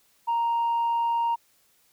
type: tone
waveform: sine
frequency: 932.3 Hz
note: A#5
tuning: in tune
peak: -20 dBFS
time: 0.27-1.36 s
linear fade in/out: 20 ms
effects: tanh soft clip ceiling -20 dBFS + white hiss -64 dBFS RMS until 1.92 s